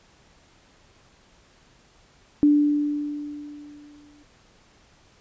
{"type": "tone with exponential decay", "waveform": "sine", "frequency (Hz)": 293.7, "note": "D4", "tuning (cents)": 0, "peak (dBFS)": -12, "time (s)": [2.43, 4.23], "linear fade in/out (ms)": 0, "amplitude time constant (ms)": 390, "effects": ["pink hiss -57 dBFS RMS until 5.2 s", "resampled to 16000 Hz"]}